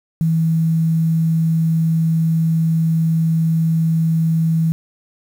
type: tone with quantisation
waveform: sine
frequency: 162.4 Hz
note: E3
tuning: 26 cents flat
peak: -13 dBFS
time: 0.21-4.72 s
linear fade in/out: 0 ms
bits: 7
effects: none